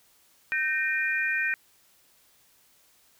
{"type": "tone cluster", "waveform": "sine", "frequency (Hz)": [1549, 1844, 2419], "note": ["G6", "A#6", "D#7"], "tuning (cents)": [-21, -19, -49], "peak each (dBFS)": [-29, -28, -29], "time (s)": [0.52, 1.54], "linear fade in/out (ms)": 0, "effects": ["white hiss -62 dBFS RMS until 3.19 s"]}